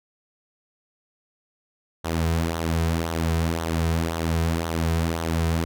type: tone with flanger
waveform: sawtooth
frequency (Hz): 82.41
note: E2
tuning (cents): 0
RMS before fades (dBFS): -24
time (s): 2.04-5.65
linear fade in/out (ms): 10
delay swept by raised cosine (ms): 0.4 to 3.6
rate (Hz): 1.9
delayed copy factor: -0.6
effects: none